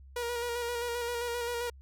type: tone with vibrato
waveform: sawtooth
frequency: 477.2 Hz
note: A#4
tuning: 41 cents sharp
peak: -28 dBFS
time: 0.16-1.7 s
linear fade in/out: 5 ms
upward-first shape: square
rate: 7.6 Hz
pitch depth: 24 cents each way
effects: added 67 Hz sine -49 dBFS peak until 1.81 s